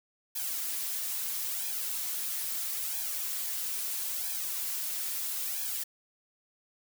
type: noise with flanger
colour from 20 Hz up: blue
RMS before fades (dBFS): -34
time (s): 0.35-5.84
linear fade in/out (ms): 10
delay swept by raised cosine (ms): 1.2 to 5.6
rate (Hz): 0.76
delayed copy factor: +0.8
effects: none